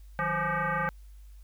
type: tone with frequency modulation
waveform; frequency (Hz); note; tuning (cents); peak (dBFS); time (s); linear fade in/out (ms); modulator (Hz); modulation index
sine; 185; F#3; 0; -26; 0.19-0.89; 0; 344; 4.9
effects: added 50 Hz sine -46 dBFS peak until 1.43 s + white hiss -67 dBFS RMS until 1.43 s